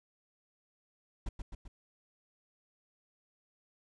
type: noise with echo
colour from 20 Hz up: brown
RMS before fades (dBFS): -35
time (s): 1.26-1.29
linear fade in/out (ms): 5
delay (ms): 130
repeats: 3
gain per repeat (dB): -4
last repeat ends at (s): 1.68
effects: resampled to 22050 Hz